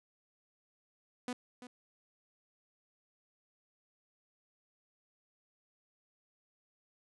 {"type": "tone with echo", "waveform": "sawtooth", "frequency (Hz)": 248.1, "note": "B3", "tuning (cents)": 8, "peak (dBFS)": -32, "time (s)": [1.28, 1.33], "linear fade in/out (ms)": 2, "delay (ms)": 340, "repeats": 1, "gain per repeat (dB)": -12, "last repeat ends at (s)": 1.67, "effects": ["resampled to 24000 Hz"]}